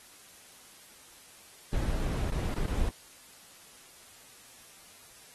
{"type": "noise with dropouts", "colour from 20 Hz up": "brown", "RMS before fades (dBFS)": -30, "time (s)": [1.73, 2.89], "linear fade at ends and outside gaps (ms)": 1, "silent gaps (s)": [[1.993, 1.996], [2.302, 2.321], [2.542, 2.563], [2.662, 2.68]], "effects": ["white hiss -54 dBFS RMS until 5.34 s", "AAC 32 kbps"]}